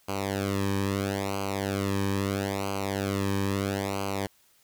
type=tone with flanger; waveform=sawtooth; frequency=98.5 Hz; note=G2; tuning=9 cents sharp; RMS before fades=-29 dBFS; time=0.08-4.27 s; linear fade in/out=10 ms; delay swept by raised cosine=0.55 to 1.46 ms; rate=0.76 Hz; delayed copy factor=-0.9; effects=white hiss -63 dBFS RMS until 4.63 s